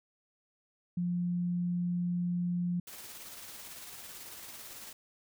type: tone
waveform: sine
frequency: 176 Hz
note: F3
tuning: 14 cents sharp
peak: -29 dBFS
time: 0.97-2.8 s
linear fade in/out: 5 ms
type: noise with tremolo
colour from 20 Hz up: white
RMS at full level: -46 dBFS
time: 2.87-4.93 s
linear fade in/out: 5 ms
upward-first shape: square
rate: 18 Hz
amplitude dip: 25%
effects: none